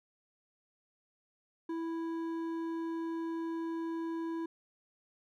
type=tone with hard clipping; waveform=sine; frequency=329.6 Hz; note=E4; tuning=in tune; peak=-36 dBFS; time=1.69-4.46 s; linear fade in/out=5 ms; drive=8 dB; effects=none